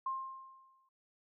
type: tone with exponential decay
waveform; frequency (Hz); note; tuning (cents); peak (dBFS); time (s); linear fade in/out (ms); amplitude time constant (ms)
sine; 1060; C6; +22; -32; 0.06-0.89; 5; 180
effects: none